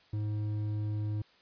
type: tone with hard clipping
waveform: sine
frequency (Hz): 105.6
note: G#2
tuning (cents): +29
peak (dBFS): -32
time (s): 0.13-1.22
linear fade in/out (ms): 5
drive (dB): 6
effects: white hiss -63 dBFS RMS until 1.41 s + resampled to 11025 Hz